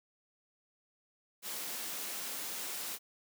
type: high-pass noise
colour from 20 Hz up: white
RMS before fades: -40 dBFS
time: 1.42-2.99 s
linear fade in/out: 50 ms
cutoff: 170 Hz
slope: 24 dB/octave
effects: none